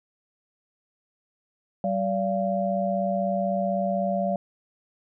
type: tone cluster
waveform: sine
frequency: 192.6 / 574 / 690 Hz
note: G3 / D5 / F5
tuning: -30 / -40 / -21 cents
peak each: -27 dBFS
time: 1.84-4.36 s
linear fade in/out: 2 ms
effects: none